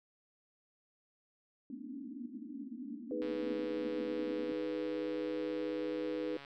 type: band-pass noise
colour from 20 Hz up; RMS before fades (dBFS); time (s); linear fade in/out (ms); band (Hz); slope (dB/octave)
pink; -45; 1.7-4.52; 2; 220 to 300; 96
type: chord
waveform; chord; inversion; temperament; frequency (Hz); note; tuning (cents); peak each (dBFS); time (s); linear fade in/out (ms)
sine; G# minor; second; equal; 311.1 / 415.3 / 493.9; D#4 / G#4 / B4; 0 / 0 / 0; -38 / -42 / -38; 3.11-6.37; 2
type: click train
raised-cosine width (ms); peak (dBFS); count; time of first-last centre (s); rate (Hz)
0.3; -34; 453; 3.22-6.449; 140
effects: none